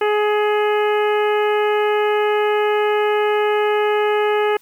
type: harmonic tone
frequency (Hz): 420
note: G#4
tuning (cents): +19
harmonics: 1 / 2 / 3 / 4 / 5 / 6 / 7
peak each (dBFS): -16 / -22 / -26 / -28 / -30 / -32 / -33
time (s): 0.01-4.57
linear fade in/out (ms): 5
effects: white hiss -54 dBFS RMS until 4.61 s